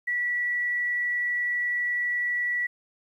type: tone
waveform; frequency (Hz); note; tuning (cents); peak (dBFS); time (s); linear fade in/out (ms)
sine; 1948; B6; -24; -24; 0.07-2.67; 10
effects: 10-bit